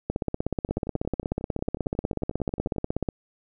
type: two click trains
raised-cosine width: 2 ms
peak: -12 / -24 dBFS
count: 50 / 24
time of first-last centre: 0.1-3.088 / 0.69-2.762 s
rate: 16.4 / 11.1 Hz
effects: none